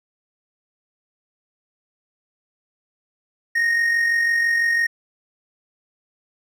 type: tone with amplitude modulation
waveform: triangle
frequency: 1859 Hz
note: A#6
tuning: 5 cents flat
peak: -13 dBFS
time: 3.55-4.87 s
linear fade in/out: 10 ms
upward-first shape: sine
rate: 46 Hz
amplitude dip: 40%
effects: none